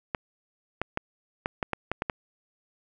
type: clicks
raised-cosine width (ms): 0.5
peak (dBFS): -12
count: 9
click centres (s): 0.148 / 0.816 / 0.974 / 1.459 / 1.628 / 1.733 / 1.916 / 2.021 / 2.098
effects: none